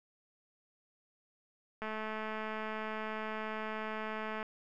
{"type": "click train", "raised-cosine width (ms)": 0.5, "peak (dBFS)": -25, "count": 567, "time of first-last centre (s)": [1.82, 4.428], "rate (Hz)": 217, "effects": []}